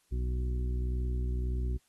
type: harmonic tone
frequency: 61.74 Hz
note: B1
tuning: in tune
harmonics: 1 / 2 / 3 / 4 / 5 / 6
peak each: -29 / -39 / -49 / -46 / -53 / -46 dBFS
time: 0.11-1.78 s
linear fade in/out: 20 ms
effects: white hiss -71 dBFS RMS until 1.88 s + AAC 32 kbps

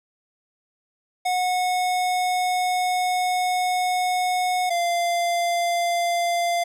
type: tone pair in turn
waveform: square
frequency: 730 / 691.5 Hz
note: F#5 / F5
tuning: -24 / -17 cents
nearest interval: minor second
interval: 93 cents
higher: first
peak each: -21 dBFS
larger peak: neither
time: 1.25-4.7 / 4.7-6.64 s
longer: first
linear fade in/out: 10 ms
effects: low-pass 12000 Hz 12 dB/octave + 10-bit

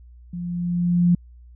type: tone with level ramp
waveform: sine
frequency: 174.9 Hz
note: F3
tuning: 3 cents sharp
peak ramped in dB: -28 to -12 dBFS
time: 0.33-1.15 s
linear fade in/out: 5 ms
effects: added 60 Hz sine -43 dBFS peak until 1.55 s

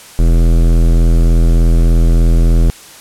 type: tone with hard clipping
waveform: sine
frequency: 41.69 Hz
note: E1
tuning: 20 cents sharp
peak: -8 dBFS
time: 0.19-2.7 s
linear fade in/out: 0 ms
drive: 17 dB
effects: white hiss -36 dBFS RMS until 3 s + low-pass 11000 Hz 12 dB/octave

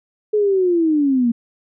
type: linear sweep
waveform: sine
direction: down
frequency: 429.1 to 228.1 Hz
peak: -13 dBFS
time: 0.33-1.32 s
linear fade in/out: 10 ms
effects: none

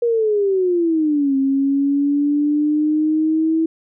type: exponential two-way sweep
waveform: sine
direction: down then up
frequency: 479.4 to 268.9 to 324.8 Hz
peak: -14 dBFS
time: 0.02-3.66 s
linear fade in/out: 5 ms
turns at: 1.36 s
effects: none

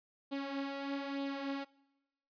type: tone with flanger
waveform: sawtooth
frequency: 277.2 Hz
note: C#4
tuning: in tune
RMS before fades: -39 dBFS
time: 0.31-1.65 s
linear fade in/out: 20 ms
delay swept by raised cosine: 0.26 to 5.16 ms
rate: 1.1 Hz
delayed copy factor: +0.55
effects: noise-tail reverb RT60 1.0 s tail -23 dB re dry + resampled to 11025 Hz

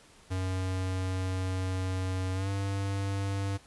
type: tone with pitch glide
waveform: square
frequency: 93.3 to 98.51 Hz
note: F#2 to G2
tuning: +15 to +9 cents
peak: -30 dBFS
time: 0.3-3.58 s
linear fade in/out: 20 ms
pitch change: +94 cents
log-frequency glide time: 2.34-2.49 s
effects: pink hiss -57 dBFS RMS until 3.66 s + resampled to 24000 Hz

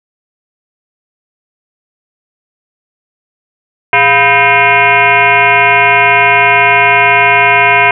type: tone with frequency modulation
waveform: sine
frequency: 1568 Hz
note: G6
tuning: in tune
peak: -4 dBFS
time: 3.93-7.91 s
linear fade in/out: 2 ms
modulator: 290 Hz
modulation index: 3.5
effects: none

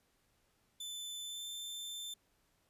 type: tone with pitch glide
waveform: sawtooth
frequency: 3520 to 3553 Hz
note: A7 to A7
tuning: 0 to +16 cents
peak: -39 dBFS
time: 0.8-2.14 s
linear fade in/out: 5 ms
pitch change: +16 cents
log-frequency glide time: 1.23-1.47 s
effects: pink hiss -75 dBFS RMS until 2.69 s + resampled to 32000 Hz

